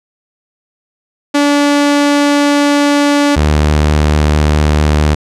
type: tone pair in turn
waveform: sawtooth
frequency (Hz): 288.3 / 75.37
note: D4 / D2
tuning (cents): -32 / +45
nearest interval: octave + major seventh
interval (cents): 2323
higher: first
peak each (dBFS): -4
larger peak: neither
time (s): 1.34-3.36 / 3.36-5.15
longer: first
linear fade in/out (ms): 10
effects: low-pass 8000 Hz 12 dB/octave